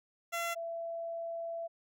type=tone pair in turn; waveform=15% pulse / sine; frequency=680 / 669.5 Hz; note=F5 / E5; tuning=-46 / +27 cents; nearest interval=unison; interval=27 cents; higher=first; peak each=-27 / -36 dBFS; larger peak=first; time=0.32-0.55 / 0.55-1.68 s; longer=second; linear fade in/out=20 ms; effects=none